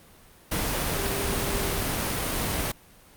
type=tone in noise; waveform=sine; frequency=397.9 Hz; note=G4; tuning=26 cents sharp; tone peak=-33 dBFS; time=0.95-1.81 s; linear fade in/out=10 ms; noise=pink; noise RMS=-27 dBFS; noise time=0.51-2.72 s; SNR=-9 dB; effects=pink hiss -53 dBFS RMS until 3.16 s + Opus 32 kbps